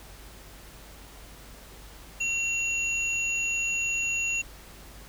sine tone pair together, 2737 / 6814 Hz, F7 / G#8, -36 / +44 cents, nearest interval octave + major third, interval 1580 cents, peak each -26 / -33 dBFS, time 2.2-4.42 s, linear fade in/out 10 ms, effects added 50 Hz sine -48 dBFS peak until 5.08 s + pink hiss -49 dBFS RMS until 5.08 s

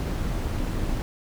brown noise with amplitude modulation, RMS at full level -25 dBFS, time 0-1.02 s, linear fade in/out 0 ms, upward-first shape sine, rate 281 Hz, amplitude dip 45%, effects none

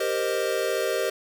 square chord, C minor seventh, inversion second, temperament equal with one note detuned, 392 / 466.2 / 523.3 / 616.9 Hz, G4 / Bb4 / C5 / Eb5, 0 / 0 / 0 / -15 cents, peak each -30 dBFS, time 0-1.1 s, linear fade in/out 5 ms, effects none

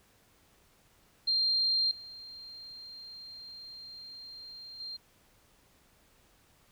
sine tone with level steps, 4186 Hz, C8, in tune, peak -25 / -44 / -38 dBFS, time 1.27-4.97 s, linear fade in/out 10 ms, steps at 1.91 / 4.8 s, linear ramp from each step 2 ms, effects pink hiss -65 dBFS RMS until 6.71 s

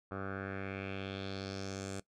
10% pulse tone with low-pass filter sweep, 97.1 Hz, G2, 16 cents flat, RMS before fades -41 dBFS, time 0.11-2 s, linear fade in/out 5 ms, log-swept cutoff 1200 to 8200 Hz, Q 3.1, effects noise-tail reverb RT60 0.1 s tail -19 dB re dry

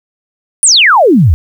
sine exponential sweep, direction down, 9956 to 68 Hz, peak -3 dBFS, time 0.63-1.34 s, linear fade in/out 0 ms, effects 7-bit

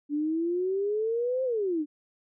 sine exponential two-way sweep, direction up then down, 287.7 to 528 to 287.7 Hz, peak -25 dBFS, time 0.09-1.86 s, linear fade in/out 50 ms, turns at 1.44 s, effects none

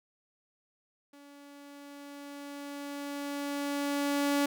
sawtooth tone with level ramp, 284.8 Hz, C#4, 47 cents sharp, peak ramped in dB -48 to -21 dBFS, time 1.13-4.46 s, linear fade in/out 5 ms, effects none

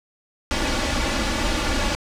pink noise with comb filter, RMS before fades -22 dBFS, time 0.51-1.95 s, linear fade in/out 0 ms, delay 3.5 ms, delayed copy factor +0.65, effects low-pass 6000 Hz 12 dB/octave

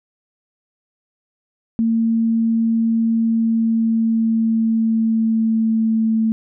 sine tone with pitch glide, 227 to 222.3 Hz, A#3 to A3, -46 to +18 cents, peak -14 dBFS, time 1.79-6.32 s, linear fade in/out 0 ms, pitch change -36 cents, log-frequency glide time 3.15-6.19 s, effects none

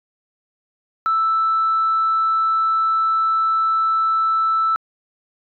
sine tone, 1320 Hz, E6, 2 cents sharp, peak -14 dBFS, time 1.06-4.76 s, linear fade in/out 0 ms, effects tanh soft clip ceiling -11 dBFS

